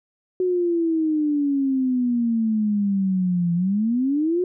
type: exponential two-way sweep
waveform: sine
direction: down then up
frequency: 370 to 169.8 to 370 Hz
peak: -18 dBFS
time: 0.4-4.44 s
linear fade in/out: 2 ms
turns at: 3.54 s
effects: none